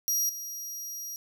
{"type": "tone with level steps", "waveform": "25% pulse", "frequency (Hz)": 5720, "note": "F8", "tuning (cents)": 41, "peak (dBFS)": [-20, -31], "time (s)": [0.08, 1.16], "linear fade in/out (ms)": 0, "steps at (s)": 0.29, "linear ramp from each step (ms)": 5, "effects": []}